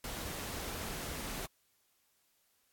pink noise, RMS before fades -41 dBFS, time 0.04-1.46 s, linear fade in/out 2 ms, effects white hiss -74 dBFS RMS until 2.72 s + AAC 64 kbps

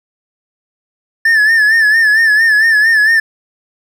triangle tone with vibrato, 1760 Hz, A6, in tune, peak -5 dBFS, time 1.25-3.2 s, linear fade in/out 5 ms, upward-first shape sine, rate 4.4 Hz, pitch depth 76 cents each way, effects none

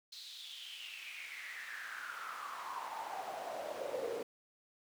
brown noise with high-pass filter sweep, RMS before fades -44 dBFS, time 0.12-4.23 s, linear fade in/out 5 ms, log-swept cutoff 4200 to 440 Hz, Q 6.5, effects none

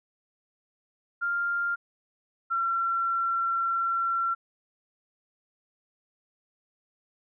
sine tone pair in turn, 1396.9 / 1359.5 Hz, F6 / F6, 0 / -47 cents, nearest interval unison, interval 47 cents, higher first, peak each -25 / -24 dBFS, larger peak second, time 1.21-1.76 / 2.5-4.35 s, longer second, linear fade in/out 20 ms, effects none

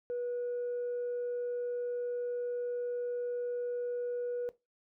sine tone, 486.2 Hz, B4, 27 cents flat, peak -31 dBFS, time 0.1-4.49 s, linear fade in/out 0 ms, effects noise-tail reverb RT60 0.2 s tail -17 dB re dry + tanh soft clip ceiling -30 dBFS

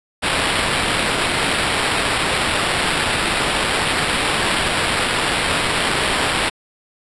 blue noise with sample-and-hold, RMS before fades -19 dBFS, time 0.22-6.5 s, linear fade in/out 20 ms, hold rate 6300 Hz, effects resampled to 24000 Hz

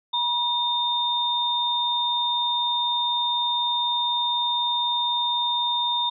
sine tone pair together, 964 / 3640 Hz, B5 / A#7, -42 / -42 cents, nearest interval octave + major seventh, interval 2300 cents, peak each -25 / -23 dBFS, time 0.13-6.1 s, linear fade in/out 10 ms, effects none

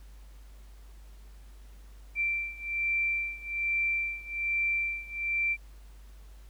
sine beating tone pair, 2349 / 2350.2 Hz, D7 / D7, 0 / +1 cents, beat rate 1.2 Hz, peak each -30 / -32 dBFS, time 2.15-5.57 s, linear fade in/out 50 ms, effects added 50 Hz sine -47 dBFS peak until 6.49 s + pink hiss -62 dBFS RMS until 6.49 s

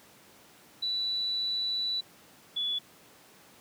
sine tone pair in turn, 3957 / 3424 Hz, B7 / A7, +3 / -48 cents, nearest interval minor third, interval 251 cents, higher first, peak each -28 dBFS, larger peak neither, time 0.82-2.01 / 2.56-2.79 s, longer first, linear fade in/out 10 ms, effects pink hiss -56 dBFS RMS until 3.6 s + high-pass 150 Hz 12 dB/octave

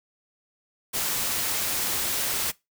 white noise, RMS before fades -27 dBFS, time 0.93-2.52 s, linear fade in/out 20 ms, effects noise-tail reverb RT60 0.2 s tail -21 dB re dry

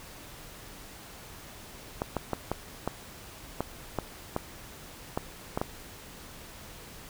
clicks, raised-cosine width 1 ms, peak -14 dBFS, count 11, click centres 2.019 / 2.167 / 2.333 / 2.516 / 2.876 / 3.606 / 3.987 / 4.364 / 5.175 / 5.575 / 5.615 s, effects pink hiss -47 dBFS RMS until 7.09 s

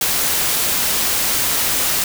white noise, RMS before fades -18 dBFS, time 0.01-2.04 s, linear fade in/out 2 ms, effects none

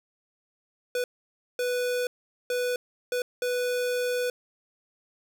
square tone bursts at uneven times, 493.9 Hz, B4, in tune, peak -26 dBFS, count 5, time 0.95-1.04 / 1.59-2.07 / 2.5-2.76 / 3.12-3.22 / 3.42-4.3 s, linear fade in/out 2 ms, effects none

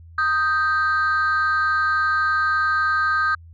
sine tone pair together, 1244.5 / 1568 Hz, D#6 / G6, 0 / 0 cents, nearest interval major third, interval 400 cents, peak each -18 dBFS, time 0.18-3.35 s, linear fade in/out 5 ms, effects tanh soft clip ceiling -14 dBFS + added 83 Hz sine -41 dBFS peak until 3.53 s

